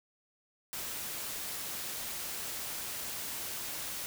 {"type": "noise", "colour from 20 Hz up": "white", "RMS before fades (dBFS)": -39, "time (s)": [0.73, 4.06], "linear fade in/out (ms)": 0, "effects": []}